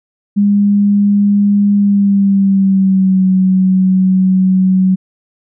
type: tone with pitch glide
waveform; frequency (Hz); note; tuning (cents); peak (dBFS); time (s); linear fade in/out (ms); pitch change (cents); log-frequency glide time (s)
sine; 203.1 to 187.32; G#3 to F#3; -38 to +22; -7; 0.36-4.96; 20; -140; 1.75-3.26
effects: none